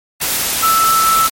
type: tone in noise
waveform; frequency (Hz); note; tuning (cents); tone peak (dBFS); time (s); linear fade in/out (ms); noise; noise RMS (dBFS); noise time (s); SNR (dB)
sine; 1318.5; E6; 0; -10; 0.62-1.28; 20; white; -17; 0.2-1.3; +4
effects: MP3 64 kbps